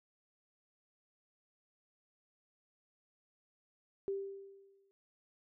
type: tone with exponential decay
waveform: sine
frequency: 393.1 Hz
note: G4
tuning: 5 cents sharp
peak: -32 dBFS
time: 4.08-4.91 s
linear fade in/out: 0 ms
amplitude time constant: 180 ms
effects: none